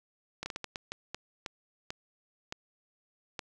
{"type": "slowing click train", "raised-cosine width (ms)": 0.2, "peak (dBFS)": -19, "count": 12, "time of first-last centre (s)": [0.43, 3.392], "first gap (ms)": 30, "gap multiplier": 1.4, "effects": []}